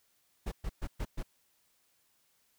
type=noise bursts; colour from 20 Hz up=brown; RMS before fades=-35 dBFS; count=5; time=0.46-1.23 s; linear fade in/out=10 ms; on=58 ms; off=120 ms; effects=white hiss -72 dBFS RMS until 2.58 s